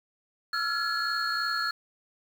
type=tone cluster; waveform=sine; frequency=1335 / 1398 / 1693 / 4312 Hz; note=E6 / F6 / G#6 / C#8; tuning=+22 / +1 / +33 / -49 cents; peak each=-31 dBFS; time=0.53-1.71 s; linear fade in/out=5 ms; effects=tanh soft clip ceiling -20 dBFS + 8-bit